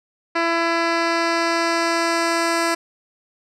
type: tone with low-pass filter sweep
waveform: 10% pulse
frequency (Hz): 334.7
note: E4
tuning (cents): +26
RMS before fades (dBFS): -20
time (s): 0.35-2.75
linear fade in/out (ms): 10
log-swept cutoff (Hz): 3500 to 8900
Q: 1.1
effects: none